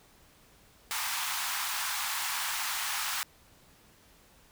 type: high-pass noise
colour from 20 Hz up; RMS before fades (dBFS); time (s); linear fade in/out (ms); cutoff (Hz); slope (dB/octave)
pink; -33; 0.91-3.23; 0; 830; 48
effects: pink hiss -60 dBFS RMS until 4.51 s

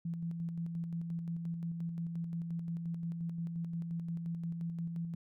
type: tone with tremolo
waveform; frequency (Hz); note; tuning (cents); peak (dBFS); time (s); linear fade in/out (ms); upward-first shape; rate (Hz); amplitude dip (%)
sine; 168; E3; +33; -34; 0.05-5.15; 5; square; 5.7; 35
effects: none

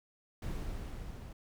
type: noise with level ramp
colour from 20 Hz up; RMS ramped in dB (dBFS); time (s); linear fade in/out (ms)
brown; -37 to -46; 0.42-1.33; 5
effects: none

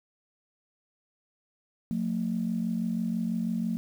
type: tone pair together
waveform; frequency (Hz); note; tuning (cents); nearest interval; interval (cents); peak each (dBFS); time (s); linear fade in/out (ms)
sine; 180.4 / 226.5; F#3 / A#3; -44 / -50; major third; 394; -30 / -28; 1.91-3.77; 0
effects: tanh soft clip ceiling -19 dBFS + 9-bit

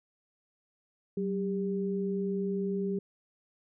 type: tone pair together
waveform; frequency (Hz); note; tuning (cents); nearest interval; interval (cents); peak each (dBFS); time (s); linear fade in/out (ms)
sine; 189.8 / 398.7; F#3 / G4; +44 / +29; octave + minor second; 1285; -31 / -32; 1.17-2.99; 5
effects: none

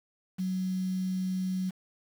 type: tone with quantisation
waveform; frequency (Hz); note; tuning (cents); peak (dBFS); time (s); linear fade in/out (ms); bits
sine; 186.2; F#3; +11; -28; 0.38-1.71; 20; 8
effects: none

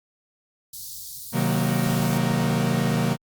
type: band-stop noise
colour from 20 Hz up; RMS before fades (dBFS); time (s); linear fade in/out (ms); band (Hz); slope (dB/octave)
white; -37; 0.73-2.18; 5; 150 to 3900; 48
type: chord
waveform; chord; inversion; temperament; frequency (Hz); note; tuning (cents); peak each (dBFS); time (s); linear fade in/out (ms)
45% pulse; C half-diminished seventh; none; equal with one note detuned; 128.27 / 155.56 / 185 / 233.1; C3 / Eb3 / Gb3 / Bb3; -34 / 0 / 0 / 0; -26; 1.32-3.17; 50
effects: Opus 48 kbps

